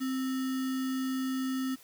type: tone with sample-and-hold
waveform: sine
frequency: 261.6 Hz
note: C4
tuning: in tune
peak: -29 dBFS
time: 0-1.76 s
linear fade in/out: 20 ms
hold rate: 1575 Hz
effects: white hiss -56 dBFS RMS until 1.83 s